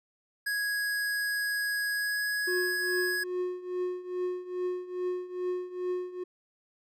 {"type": "tone with pitch glide", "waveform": "square", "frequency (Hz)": [1661, 1671.6], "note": ["G#6", "G#6"], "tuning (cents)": [0, 11], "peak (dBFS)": -29, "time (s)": [0.46, 3.24], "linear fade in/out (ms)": 10, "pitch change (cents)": 11, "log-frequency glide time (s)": [1.93, 2.23]}
{"type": "tone with tremolo", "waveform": "triangle", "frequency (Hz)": 362.2, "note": "F#4", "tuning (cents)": -37, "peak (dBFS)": -25, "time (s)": [2.47, 6.24], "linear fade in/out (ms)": 10, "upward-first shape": "triangle", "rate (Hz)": 2.4, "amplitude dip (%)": 85}
{"effects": []}